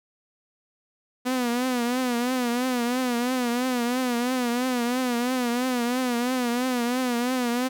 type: tone with vibrato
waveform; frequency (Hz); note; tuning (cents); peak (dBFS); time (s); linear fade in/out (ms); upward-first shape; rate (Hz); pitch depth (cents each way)
sawtooth; 246.9; B3; 0; -19; 1.25-7.69; 20; triangle; 3; 96
effects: none